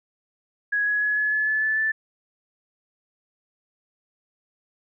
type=tone with pitch steps; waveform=sine; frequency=1667 / 1679.6 / 1692.2 / 1705 / 1717.8 / 1730.8 / 1743.8 / 1757 Hz; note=G#6 / G#6 / G#6 / G#6 / A6 / A6 / A6 / A6; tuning=+6 / +19 / +32 / +45 / -42 / -29 / -16 / -3 cents; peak=-20 dBFS; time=0.72-1.92 s; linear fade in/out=10 ms; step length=150 ms; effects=none